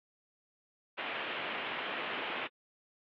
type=low-pass noise; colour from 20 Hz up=white; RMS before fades=-38 dBFS; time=0.97-2.48 s; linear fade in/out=20 ms; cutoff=3100 Hz; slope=48 dB/octave; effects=high-pass 300 Hz 12 dB/octave + AAC 48 kbps